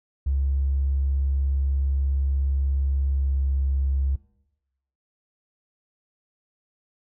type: tone with pitch glide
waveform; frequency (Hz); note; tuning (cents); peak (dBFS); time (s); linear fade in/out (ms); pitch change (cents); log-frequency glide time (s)
triangle; 68.4 to 67.89; C#2 to C#2; -23 to -35; -16; 0.26-4.16; 10; -12; 3.13-3.32
effects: noise-tail reverb RT60 0.9 s tail -24 dB re dry + tanh soft clip ceiling -18 dBFS